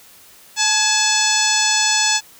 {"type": "harmonic tone with a mistuned harmonic", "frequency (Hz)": 866, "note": "A5", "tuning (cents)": -28, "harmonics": [1, 2, 3, 4, 5, 6, 7, 8, 9], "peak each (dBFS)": [-23, -23, -23, -23, -23, -23, -23, -23, -23], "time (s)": [0.56, 2.21], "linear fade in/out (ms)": 50, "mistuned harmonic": 2, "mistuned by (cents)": -57, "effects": ["white hiss -46 dBFS RMS until 2.39 s"]}